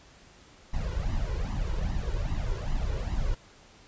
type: noise with flanger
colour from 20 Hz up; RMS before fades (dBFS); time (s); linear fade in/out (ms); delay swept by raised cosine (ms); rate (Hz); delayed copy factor
brown; -29; 0.73-3.35; 10; 1 to 2.1; 2.5; +0.85
effects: pink hiss -55 dBFS RMS until 3.87 s + resampled to 16000 Hz